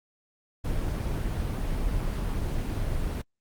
brown noise, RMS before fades -28 dBFS, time 0.64-3.22 s, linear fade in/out 10 ms, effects Opus 24 kbps

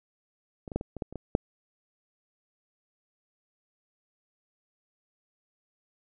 clicks, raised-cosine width 2 ms, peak -26 / -24 / -13 / -22 / -24 / -17 / -29 / -22 / -8 dBFS, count 9, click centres 0.678 / 0.718 / 0.76 / 0.811 / 0.967 / 1.022 / 1.126 / 1.157 / 1.351 s, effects none

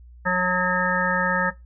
harmonic tone, 181.6 Hz, F#3, 32 cents flat, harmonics 1 / 3 / 5 / 7 / 9 / 10, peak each -26 / -26 / -26 / -26 / -26 / -26 dBFS, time 0.25-1.51 s, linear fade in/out 20 ms, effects noise-tail reverb RT60 0.2 s tail -18 dB re dry + added 60 Hz sine -43 dBFS peak until 1.65 s

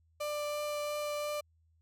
35% pulse tone with vibrato, 592 Hz, D5, 14 cents sharp, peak -32 dBFS, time 0.2-1.41 s, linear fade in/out 10 ms, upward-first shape triangle, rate 2.9 Hz, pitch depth 8 cents each way, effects added 81 Hz sine -66 dBFS peak until 1.81 s

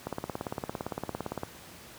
click train, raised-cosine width 1 ms, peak -18 dBFS, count 25, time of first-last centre 0.07-1.434 s, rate 17.6 Hz, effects pink hiss -49 dBFS RMS until 1.98 s + high-pass 80 Hz 12 dB/octave

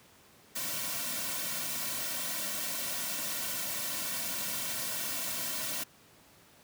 white noise with comb filter, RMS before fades -35 dBFS, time 0.55-5.84 s, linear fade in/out 10 ms, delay 2.4 ms, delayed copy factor -0.85, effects pink hiss -59 dBFS RMS until 6.63 s + high-pass 100 Hz 12 dB/octave

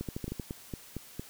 two click trains, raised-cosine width 3 ms, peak -22 / -23 dBFS, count 6 / 5, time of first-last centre 0.01-0.398 / 0.28-1.195 s, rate 12.9 / 4.37 Hz, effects white hiss -52 dBFS RMS until 1.29 s

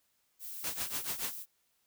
violet noise, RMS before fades -43 dBFS, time 0.39-1.46 s, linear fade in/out 50 ms
white noise with tremolo, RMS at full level -34 dBFS, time 0.64-1.32 s, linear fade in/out 0 ms, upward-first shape triangle, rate 7 Hz, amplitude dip 100%
effects white hiss -75 dBFS RMS until 1.86 s

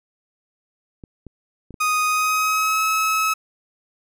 clicks, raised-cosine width 3 ms, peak -25 dBFS, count 4, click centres 1.038 / 1.267 / 1.707 / 1.742 s
30% pulse tone with pitch glide, 1244.5 to 1289.9 Hz, D#6 to E6, 0 to -38 cents, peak -15 dBFS, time 1.8-3.34 s, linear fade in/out 10 ms, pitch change +62 cents, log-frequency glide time 2.06-2.83 s
effects none

